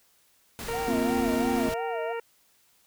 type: noise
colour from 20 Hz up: pink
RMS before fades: -37 dBFS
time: 0.59-1.74 s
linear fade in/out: 0 ms
type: harmonic tone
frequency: 463.2 Hz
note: A#4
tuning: 11 cents flat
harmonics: 1 / 2 / 3 / 4 / 5 / 6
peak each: -31 / -37 / -41 / -43 / -45 / -47 dBFS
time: 0.68-2.2 s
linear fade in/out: 5 ms
type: tone with vibrato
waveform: sine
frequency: 701 Hz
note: F5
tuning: 6 cents sharp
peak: -32 dBFS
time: 0.73-2.13 s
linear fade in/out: 10 ms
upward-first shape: sine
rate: 2.9 Hz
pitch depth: 190 cents each way
type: chord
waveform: triangle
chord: Bb suspended second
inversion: none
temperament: equal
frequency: 233.1 / 261.6 / 349.2 Hz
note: Bb3 / C4 / F4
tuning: 0 / 0 / 0 cents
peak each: -27 / -26 / -30 dBFS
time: 0.88-1.69 s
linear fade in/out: 2 ms
effects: white hiss -64 dBFS RMS until 2.86 s